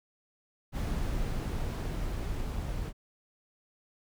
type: noise with level ramp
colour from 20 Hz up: brown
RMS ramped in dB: -31 to -35 dBFS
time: 0.72-2.93 s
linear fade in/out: 50 ms
effects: none